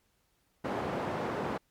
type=band-pass noise; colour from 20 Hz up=white; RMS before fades=-34 dBFS; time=0.64-1.58 s; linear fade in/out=10 ms; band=120 to 780 Hz; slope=12 dB/octave; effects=pink hiss -73 dBFS RMS until 1.7 s + MP3 96 kbps